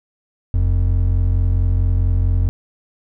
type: tone pair together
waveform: triangle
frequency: 44.5 / 89 Hz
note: F1 / F2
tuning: +33 / +33 cents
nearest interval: octave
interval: 1200 cents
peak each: -14 dBFS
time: 0.54-2.49 s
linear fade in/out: 0 ms
effects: none